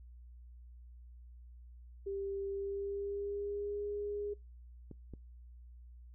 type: tone with pitch glide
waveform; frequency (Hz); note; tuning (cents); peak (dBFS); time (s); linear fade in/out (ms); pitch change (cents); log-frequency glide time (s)
sine; 394.6 to 410.9; G4 to G#4; +11 to -18; -36; 2.06-4.34; 10; +71; 2.49-3.85
type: clicks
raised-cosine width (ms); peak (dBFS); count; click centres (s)
3; -34; 2; 4.913 / 5.137
effects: noise-tail reverb RT60 0.2 s tail -24 dB re dry + added 60 Hz sine -51 dBFS peak until 6.14 s